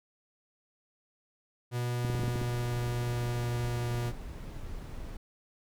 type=tone with pitch glide; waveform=45% pulse; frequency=121.6 to 119.86 Hz; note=B2 to A#2; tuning=-26 to +49 cents; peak=-30 dBFS; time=1.71-4.13 s; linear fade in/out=50 ms; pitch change=-25 cents; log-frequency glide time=1.89-3.89 s
type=clicks; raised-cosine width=3 ms; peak=-22 dBFS; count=8; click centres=2.049 / 2.1 / 2.15 / 2.195 / 2.235 / 2.28 / 2.358 / 2.416 s
type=noise; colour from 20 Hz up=brown; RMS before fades=-41 dBFS; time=2.13-5.17 s; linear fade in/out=5 ms
effects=none